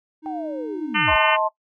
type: tone with pitch glide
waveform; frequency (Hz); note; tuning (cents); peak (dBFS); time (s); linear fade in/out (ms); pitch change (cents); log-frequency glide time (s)
triangle; 311.1 to 307.2; D#4 to D#4; 0 to -22; -27; 0.22-1.13; 50; -22; 0.42-1.01
type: linear sweep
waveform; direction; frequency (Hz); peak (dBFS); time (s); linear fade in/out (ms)
sine; down; 790 to 41.41; -28; 0.26-1.16; 0
type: harmonic tone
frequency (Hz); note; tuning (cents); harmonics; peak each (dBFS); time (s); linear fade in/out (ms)
301.5; D4; +46; 3 / 4 / 5 / 6 / 7 / 8 / 9 / 10; -26 / -26 / -26 / -26 / -26 / -26 / -26 / -26; 0.94-1.37; 20
type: chord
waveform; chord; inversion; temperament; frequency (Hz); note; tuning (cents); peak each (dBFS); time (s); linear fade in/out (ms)
sine; A diminished; second; just; 633.6 / 880 / 1056; Eb5 / A5 / C6; +31 / 0 / +16; -23; 1.07-1.49; 20
effects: noise-tail reverb RT60 0.1 s tail -18 dB re dry

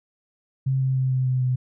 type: tone with pitch steps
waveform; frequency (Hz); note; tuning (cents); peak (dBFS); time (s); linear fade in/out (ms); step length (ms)
sine; 133.1 / 131.88 / 130.66 / 129.46 / 128.27 / 127.09; C3 / C3 / C3 / C3 / C3 / C3; +30 / +14 / -2 / -18 / -34 / -50; -19; 0.66-1.56; 10; 150
effects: none

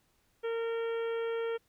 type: harmonic tone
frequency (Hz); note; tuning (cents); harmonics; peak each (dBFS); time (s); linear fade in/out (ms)
459.1; A#4; -26; 1 / 2 / 3 / 4 / 5 / 6 / 7; -31 / -47 / -44 / -49 / -50 / -55 / -52; 0.43-1.58; 20
effects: pink hiss -72 dBFS RMS until 1.68 s

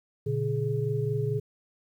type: tone cluster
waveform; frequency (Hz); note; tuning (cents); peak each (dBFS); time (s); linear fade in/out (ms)
sine; 118.5 / 143 / 419.1; A#2 / D3 / G#4; +29 / -46 / +16; -29 / -30 / -30; 0.26-1.4; 10
effects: 10-bit

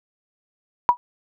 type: tone with exponential decay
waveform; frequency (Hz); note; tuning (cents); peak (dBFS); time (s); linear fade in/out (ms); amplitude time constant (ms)
sine; 971; B5; -30; -6; 0.89-0.97; 0; 17
effects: none

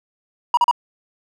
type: tone bursts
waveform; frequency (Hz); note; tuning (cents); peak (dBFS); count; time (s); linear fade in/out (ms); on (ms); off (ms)
triangle; 960; B5; -49; -9; 3; 0.54-0.712; 2; 32; 38
effects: none

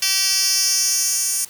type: tone with high-pass filter sweep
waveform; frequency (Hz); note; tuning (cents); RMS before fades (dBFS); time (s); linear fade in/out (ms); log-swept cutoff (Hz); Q
10% pulse; 385.4; G4; -29; -19; 0.02-1.45; 5; 4000 to 7800; 2.5
effects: white hiss -43 dBFS RMS until 1.49 s

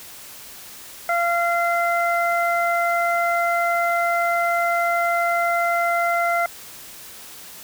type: harmonic tone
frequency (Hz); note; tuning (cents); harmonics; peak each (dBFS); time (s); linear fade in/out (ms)
688; F5; -26; 1 / 2 / 3; -20 / -23 / -25; 1.09-6.46; 2
effects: white hiss -40 dBFS RMS until 7.63 s

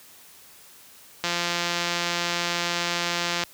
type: click train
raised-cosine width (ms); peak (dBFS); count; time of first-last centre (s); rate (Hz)
0.2; -8; 381; 1.24-3.437; 173
effects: white hiss -50 dBFS RMS until 3.53 s + high-pass 60 Hz 12 dB/octave

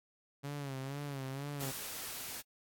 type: tone with vibrato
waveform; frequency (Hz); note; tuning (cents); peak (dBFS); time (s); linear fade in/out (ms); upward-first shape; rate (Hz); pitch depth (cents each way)
sawtooth; 138.59; C#3; 0; -35; 0.43-1.72; 20; sine; 2.1; 81
type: noise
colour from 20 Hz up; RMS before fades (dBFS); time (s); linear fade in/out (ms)
white; -43; 1.59-2.42; 20
effects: AAC 64 kbps

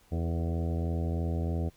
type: harmonic tone with a mistuned harmonic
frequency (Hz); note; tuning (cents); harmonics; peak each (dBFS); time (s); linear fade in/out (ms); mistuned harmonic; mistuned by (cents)
83.1; E2; +15; 1 / 2 / 3 / 4 / 5 / 6 / 7 / 8 / 9; -29 / -35 / -39 / -41 / -43 / -45 / -46 / -47 / -48; 0.11-1.7; 20; 5; +37
effects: pink hiss -63 dBFS RMS until 1.76 s

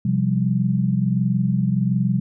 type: chord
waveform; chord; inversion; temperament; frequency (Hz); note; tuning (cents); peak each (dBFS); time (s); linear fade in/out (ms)
sine; C suspended fourth; none; equal with one note detuned; 129.16 / 174.61 / 196; C3 / F3 / G3; -22 / 0 / 0; -21 / -22 / -21; 0.05-2.2; 5
effects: none

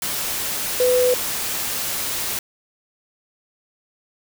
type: tone in noise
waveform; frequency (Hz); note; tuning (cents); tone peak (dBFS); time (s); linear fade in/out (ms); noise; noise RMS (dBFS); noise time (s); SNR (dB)
sine; 500; B4; +21; -14; 0.8-1.14; 2; white; -25; 0.02-2.39; +8
effects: none

